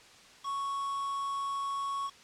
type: tone with quantisation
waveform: triangle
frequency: 1108.7 Hz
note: C#6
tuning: in tune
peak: -30 dBFS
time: 0.43-2.11 s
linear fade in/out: 50 ms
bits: 7
effects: white hiss -55 dBFS RMS until 2.23 s + low-pass 6000 Hz 12 dB/octave